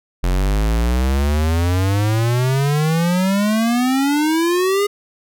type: exponential sweep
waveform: square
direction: up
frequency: 43.65 to 414.3 Hz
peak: -15 dBFS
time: 0.23-4.87 s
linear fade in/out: 10 ms
effects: none